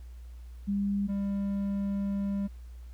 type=tone pair in turn; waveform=sine / triangle; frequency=200.5 / 199.12 Hz; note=G3 / G3; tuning=+39 / +27 cents; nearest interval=unison; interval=12 cents; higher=first; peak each=-26 dBFS; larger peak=neither; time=0.67-1.08 / 1.08-2.48 s; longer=second; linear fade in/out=20 ms; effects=added 60 Hz sine -42 dBFS peak until 2.93 s + pink hiss -65 dBFS RMS until 2.93 s